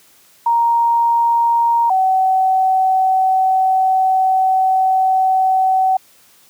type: tone pair in turn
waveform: sine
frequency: 934 / 756.8 Hz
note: A#5 / F#5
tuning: +3 / +39 cents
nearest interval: major third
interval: 364 cents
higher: first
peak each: -11 dBFS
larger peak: neither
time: 0.46-1.9 / 1.9-5.97 s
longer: second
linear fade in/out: 5 ms
effects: white hiss -50 dBFS RMS until 6.49 s + high-pass 80 Hz 12 dB/octave